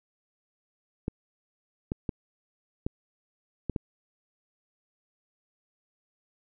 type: clicks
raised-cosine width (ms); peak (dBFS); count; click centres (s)
3; -16; 6; 1.081 / 1.919 / 2.092 / 2.865 / 3.697 / 3.762
effects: none